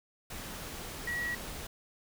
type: tone in noise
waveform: sine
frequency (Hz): 1921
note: B6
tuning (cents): -48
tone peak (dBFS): -32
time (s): 1.07-1.35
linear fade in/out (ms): 5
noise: pink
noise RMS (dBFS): -42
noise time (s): 0.3-1.67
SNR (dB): +7
effects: none